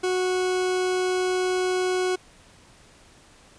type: tone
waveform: 40% pulse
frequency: 367.8 Hz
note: F#4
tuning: 10 cents flat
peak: -21 dBFS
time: 0.03-2.16 s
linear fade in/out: 10 ms
effects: pink hiss -53 dBFS RMS until 3.58 s + resampled to 22050 Hz